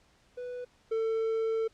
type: tone pair in turn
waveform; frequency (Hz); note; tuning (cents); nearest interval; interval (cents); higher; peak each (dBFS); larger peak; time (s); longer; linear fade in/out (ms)
triangle; 493.9 / 447.3; B4 / A4; 0 / +28; major second; 172; first; -34 / -25; second; 0.37-0.65 / 0.91-1.68; second; 10
effects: pink hiss -65 dBFS RMS until 1.73 s + low-pass 7000 Hz 12 dB/octave